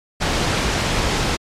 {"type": "noise", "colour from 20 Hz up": "pink", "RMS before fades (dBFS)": -19, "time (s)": [0.2, 1.37], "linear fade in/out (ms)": 20, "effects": ["low-pass 6000 Hz 12 dB/octave", "MP3 64 kbps"]}